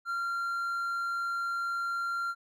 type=tone; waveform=triangle; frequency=1381 Hz; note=F6; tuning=20 cents flat; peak=-28 dBFS; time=0.05-2.35 s; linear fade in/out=50 ms; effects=none